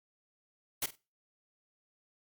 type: noise with echo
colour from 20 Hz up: white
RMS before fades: -32 dBFS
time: 0.82-0.86 s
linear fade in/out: 5 ms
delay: 48 ms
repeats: 2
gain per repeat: -15 dB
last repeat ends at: 0.956 s
effects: noise-tail reverb RT60 0.3 s tail -22 dB re dry + MP3 96 kbps